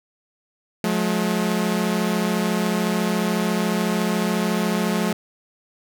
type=tone pair together; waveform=sawtooth; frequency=179.6 / 213.6 Hz; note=F3 / G#3; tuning=+49 / +49 cents; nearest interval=minor third; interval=300 cents; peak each=-19 / -18 dBFS; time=0.84-5.13 s; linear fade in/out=2 ms; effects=none